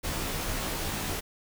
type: noise with comb filter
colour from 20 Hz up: pink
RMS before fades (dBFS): -32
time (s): 0.03-1.21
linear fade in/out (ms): 20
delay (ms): 17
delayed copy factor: -0.95
effects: none